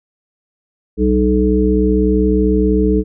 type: harmonic tone with a mistuned harmonic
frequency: 61.74 Hz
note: B1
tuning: in tune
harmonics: 1 / 3 / 5 / 7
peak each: -16 / -16 / -16 / -16 dBFS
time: 0.97-3.04 s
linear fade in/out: 50 ms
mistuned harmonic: 3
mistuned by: +68 cents
effects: none